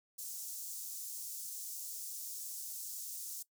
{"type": "high-pass noise", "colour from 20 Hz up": "pink", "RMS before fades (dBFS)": -44, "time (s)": [0.18, 3.43], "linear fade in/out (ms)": 10, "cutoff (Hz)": 6200, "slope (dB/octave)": 24, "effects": ["noise-tail reverb RT60 0.1 s tail -19 dB re dry"]}